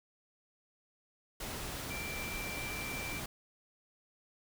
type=tone in noise; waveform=sine; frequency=2349 Hz; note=D7; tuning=in tune; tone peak=-41 dBFS; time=1.9-3.2 s; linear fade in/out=5 ms; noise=pink; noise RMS=-41 dBFS; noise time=1.4-3.26 s; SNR=-3 dB; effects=none